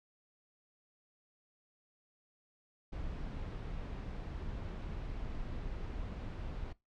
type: noise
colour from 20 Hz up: brown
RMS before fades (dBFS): -41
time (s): 2.92-6.73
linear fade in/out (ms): 10
effects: noise-tail reverb RT60 0.2 s tail -21 dB re dry + low-pass 4000 Hz 12 dB/octave

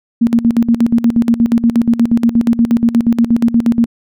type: tone with tremolo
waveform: sine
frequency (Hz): 233.1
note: A#3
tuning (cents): 0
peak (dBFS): -6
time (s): 0.21-3.86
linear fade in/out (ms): 10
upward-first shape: square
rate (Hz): 8.4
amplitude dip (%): 80
effects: none

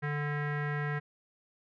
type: tone with low-pass filter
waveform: square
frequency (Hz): 146.83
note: D3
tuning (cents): 0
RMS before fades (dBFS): -33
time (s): 0.02-1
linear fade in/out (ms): 20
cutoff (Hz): 1800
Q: 5.5
effects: none

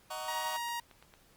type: chord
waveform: sawtooth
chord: D# minor seventh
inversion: none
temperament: just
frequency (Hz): 622.3 / 746.7 / 933.4 / 1120.1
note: D#5 / F#5 / A#5 / C#6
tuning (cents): 0 / +16 / +2 / +18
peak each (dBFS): -39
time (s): 0.1-0.57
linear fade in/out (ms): 10
type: tone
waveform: sawtooth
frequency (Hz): 944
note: A#5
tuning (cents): +22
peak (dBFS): -31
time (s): 0.28-0.8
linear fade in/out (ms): 5
type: click train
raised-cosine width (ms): 0.3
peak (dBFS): -38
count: 7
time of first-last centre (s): 0.46-1.139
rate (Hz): 8.84
effects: pink hiss -64 dBFS RMS until 1.36 s + Opus 48 kbps

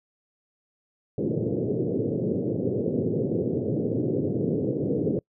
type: band-pass noise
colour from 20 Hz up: white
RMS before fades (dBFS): -26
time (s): 1.18-5.19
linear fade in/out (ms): 2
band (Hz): 100 to 490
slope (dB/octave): 48
effects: noise-tail reverb RT60 0.1 s tail -26 dB re dry

